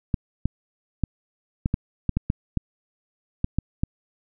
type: clicks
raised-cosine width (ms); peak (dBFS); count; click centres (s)
5; -9; 12; 0.142 / 0.456 / 1.037 / 1.659 / 1.741 / 2.093 / 2.17 / 2.301 / 2.573 / 3.444 / 3.586 / 3.835
effects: none